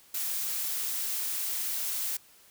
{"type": "noise", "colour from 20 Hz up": "blue", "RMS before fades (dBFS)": -32, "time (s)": [0.14, 2.17], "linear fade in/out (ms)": 5, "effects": ["white hiss -58 dBFS RMS until 2.5 s"]}